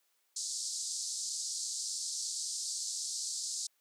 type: band-pass noise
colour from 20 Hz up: white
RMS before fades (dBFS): -38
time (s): 0.36-3.67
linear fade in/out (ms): 5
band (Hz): 4300 to 8500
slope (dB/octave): 48
effects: white hiss -75 dBFS RMS until 3.8 s + high-pass 400 Hz 12 dB/octave